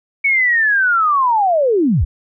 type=linear sweep; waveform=sine; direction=down; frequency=2243 to 46.25 Hz; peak=-11 dBFS; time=0.24-2.05 s; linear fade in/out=10 ms; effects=none